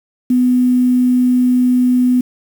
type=tone with quantisation; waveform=sine; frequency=249.7 Hz; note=B3; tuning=19 cents sharp; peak=-9 dBFS; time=0.3-2.21 s; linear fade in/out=5 ms; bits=6; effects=none